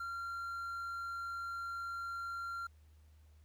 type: tone with quantisation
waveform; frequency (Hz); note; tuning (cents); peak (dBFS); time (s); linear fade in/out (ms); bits
triangle; 1379; F6; -22; -37; 0-2.67; 5; 11
effects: added 76 Hz sine -59 dBFS peak until 3.44 s + pink hiss -75 dBFS RMS until 3.44 s